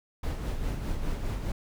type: noise with tremolo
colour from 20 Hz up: brown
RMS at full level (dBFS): -29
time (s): 0.23-1.52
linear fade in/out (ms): 5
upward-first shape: sine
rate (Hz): 4.9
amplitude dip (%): 45
effects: none